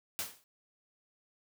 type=noise with exponential decay; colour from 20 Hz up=white; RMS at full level=-33 dBFS; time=0.19-0.44 s; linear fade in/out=0 ms; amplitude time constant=54 ms; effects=high-pass 80 Hz 12 dB/octave